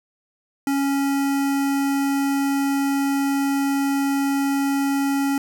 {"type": "tone with notch filter", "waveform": "square", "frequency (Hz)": 277.2, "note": "C#4", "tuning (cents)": 0, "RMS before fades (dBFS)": -21, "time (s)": [0.67, 5.38], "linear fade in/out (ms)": 2, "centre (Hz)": 3700, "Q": 2, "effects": ["9-bit"]}